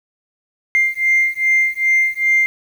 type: beating tone pair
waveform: sine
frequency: 2099 / 2101.5 Hz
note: C7 / C7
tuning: +5 / +7 cents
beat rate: 2.5 Hz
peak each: -15 dBFS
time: 0.75-2.46 s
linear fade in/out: 0 ms
effects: tanh soft clip ceiling -7 dBFS + 7-bit